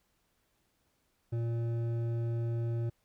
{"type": "tone with hard clipping", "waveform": "sine", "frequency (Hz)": 116.54, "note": "A#2", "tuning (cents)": 0, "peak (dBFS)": -32, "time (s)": [1.32, 2.9], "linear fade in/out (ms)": 10, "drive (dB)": 9, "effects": ["pink hiss -75 dBFS RMS until 3.04 s"]}